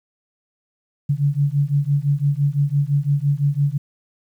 sine beating tone pair, 140 / 145.9 Hz, C#3 / D3, +18 / -11 cents, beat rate 5.9 Hz, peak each -19 dBFS, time 1.09-3.78 s, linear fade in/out 10 ms, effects 9-bit

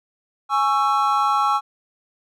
triangle chord, C# minor, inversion second, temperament just, 831.5 / 1108.7 / 1330.5 Hz, G#5 / C#6 / E6, +2 / 0 / +16 cents, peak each -19 dBFS, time 0.49-1.61 s, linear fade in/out 50 ms, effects none

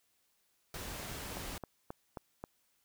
pink noise, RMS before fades -43 dBFS, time 0.74-1.58 s, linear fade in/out 2 ms
click train, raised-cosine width 1 ms, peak -27 dBFS, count 5, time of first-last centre 1.37-2.44 s, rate 3.74 Hz
effects white hiss -75 dBFS RMS until 2.84 s

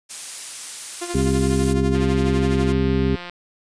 blue noise, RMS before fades -29 dBFS, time 0.09-1.74 s, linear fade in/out 20 ms
sawtooth tone with tremolo, 349.2 Hz, F4, in tune, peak -21 dBFS, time 1.01-2.73 s, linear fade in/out 10 ms, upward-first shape sine, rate 12 Hz, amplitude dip 70%
harmonic tone, 66.4 Hz, C2, 26 cents sharp, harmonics 1 / 2 / 3 / 4 / 6, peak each -23 / -23 / -23 / -23 / -23 dBFS, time 1.14-3.16 s, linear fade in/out 10 ms
click train, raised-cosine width 0.3 ms, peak -18 dBFS, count 238, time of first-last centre 1.95-3.297 s, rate 176 Hz
effects resampled to 22050 Hz

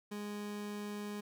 30% pulse tone, 206.9 Hz, G#3, 6 cents flat, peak -37 dBFS, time 0.11-1.21 s, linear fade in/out 10 ms, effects none

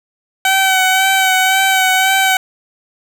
15% pulse tone with vibrato, 760 Hz, F#5, 46 cents sharp, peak -4 dBFS, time 0.45-2.37 s, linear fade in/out 2 ms, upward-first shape sine, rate 1.9 Hz, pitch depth 26 cents each way, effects none

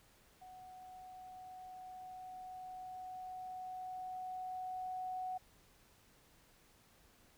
sine tone with level ramp, 741 Hz, F#5, 2 cents sharp, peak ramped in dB -52 to -38 dBFS, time 0.41-5.38 s, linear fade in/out 10 ms, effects pink hiss -67 dBFS RMS until 7.37 s

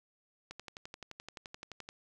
click train, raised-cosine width 0.2 ms, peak -27 dBFS, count 17, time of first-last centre 0.51-1.889 s, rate 11.6 Hz, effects none

